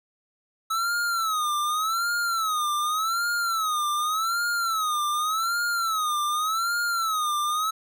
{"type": "tone with vibrato", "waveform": "square", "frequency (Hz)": 1297, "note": "E6", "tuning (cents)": -28, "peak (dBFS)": -24, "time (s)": [0.7, 7.71], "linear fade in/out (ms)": 10, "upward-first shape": "sine", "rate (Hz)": 0.86, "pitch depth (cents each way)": 150, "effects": []}